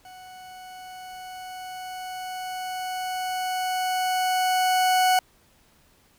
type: tone with level ramp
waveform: 40% pulse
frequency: 740 Hz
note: F#5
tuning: in tune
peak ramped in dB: -42 to -16 dBFS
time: 0.05-5.19 s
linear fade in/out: 2 ms
effects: pink hiss -60 dBFS RMS until 6.18 s